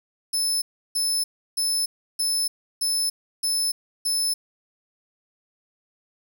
20% pulse tone bursts, 5250 Hz, E8, 8 cents flat, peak -16 dBFS, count 7, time 0.33-4.34 s, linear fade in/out 10 ms, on 290 ms, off 330 ms, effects none

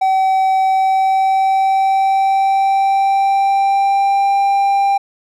triangle tone with pitch glide, 764 to 793.2 Hz, G5 to G5, -45 to +20 cents, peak -9 dBFS, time 0.01-4.98 s, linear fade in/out 10 ms, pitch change +65 cents, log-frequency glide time 0.62-4.36 s, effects none

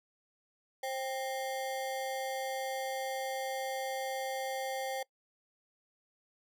square ring-modulated tone, 659.3 Hz, E5, in tune, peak -32 dBFS, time 0.83-5.03 s, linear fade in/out 5 ms, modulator 129 Hz, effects noise-tail reverb RT60 0.1 s tail -23 dB re dry

